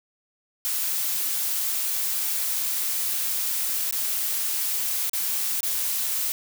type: noise with dropouts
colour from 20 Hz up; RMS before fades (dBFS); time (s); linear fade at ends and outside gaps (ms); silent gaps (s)
blue; -26; 0.65-6.32; 0; 3.91-3.925 / 5.096-5.133 / 5.606-5.631
effects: none